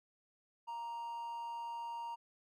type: tone with amplitude modulation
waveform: triangle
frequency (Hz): 934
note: A#5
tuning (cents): +3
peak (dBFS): -37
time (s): 0.67-2.16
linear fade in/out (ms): 20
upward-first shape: sine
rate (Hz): 240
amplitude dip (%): 30
effects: none